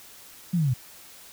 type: linear sweep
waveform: sine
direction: down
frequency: 185 to 116.54 Hz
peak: -20 dBFS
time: 0.53-0.74 s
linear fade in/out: 10 ms
effects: white hiss -48 dBFS RMS until 1.32 s